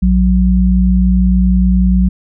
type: tone pair together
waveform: sine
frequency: 58.27 / 185 Hz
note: A#1 / F#3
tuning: 0 / 0 cents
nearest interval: octave + minor sixth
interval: 2000 cents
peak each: -10 dBFS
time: 0.02-2.09 s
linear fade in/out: 10 ms
effects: none